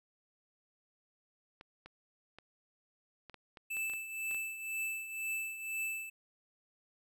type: clicks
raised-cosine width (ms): 0.3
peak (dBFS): -34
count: 11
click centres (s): 1.611 / 1.86 / 2.386 / 3.297 / 3.343 / 3.572 / 3.769 / 3.898 / 3.936 / 4.312 / 4.346
type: tone with tremolo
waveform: square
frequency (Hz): 2637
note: E7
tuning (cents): 0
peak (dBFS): -34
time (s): 3.7-6.1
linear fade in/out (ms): 10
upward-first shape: triangle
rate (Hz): 2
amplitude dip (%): 70
effects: none